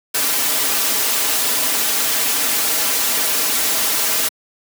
white noise with comb filter, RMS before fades -18 dBFS, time 0.14-4.29 s, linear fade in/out 10 ms, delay 5.5 ms, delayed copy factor -0.75, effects high-pass 200 Hz 12 dB/octave

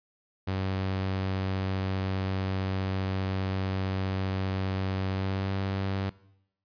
sawtooth tone with pitch glide, 95.2 to 96.92 Hz, F#2 to G2, +50 to -19 cents, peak -24 dBFS, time 0.47-6.1 s, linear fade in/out 10 ms, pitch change +31 cents, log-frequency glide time 5.09-5.51 s, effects noise-tail reverb RT60 0.8 s tail -20 dB re dry + resampled to 11025 Hz

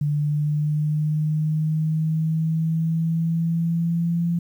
sine linear sweep, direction up, 146.83 to 171 Hz, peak -19 dBFS, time 0.01-4.39 s, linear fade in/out 5 ms, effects 9-bit

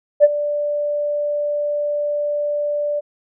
sine tone with ADSR envelope, 587.3 Hz, D5, in tune, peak -3 dBFS, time 0.2-3.01 s, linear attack 39 ms, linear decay 35 ms, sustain -15 dB, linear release 25 ms, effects tanh soft clip ceiling 0 dBFS

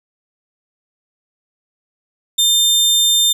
sawtooth tone, 3600 Hz, A7, 39 cents sharp, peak -8 dBFS, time 2.38-3.33 s, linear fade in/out 10 ms, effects none

